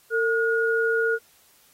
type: tone pair together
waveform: sine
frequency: 453.3 / 1439 Hz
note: A#4 / F#6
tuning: -48 / -49 cents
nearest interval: octave + minor sixth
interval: 1999 cents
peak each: -22 / -23 dBFS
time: 0.1-1.19 s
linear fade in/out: 50 ms
effects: white hiss -58 dBFS RMS until 1.73 s + AAC 48 kbps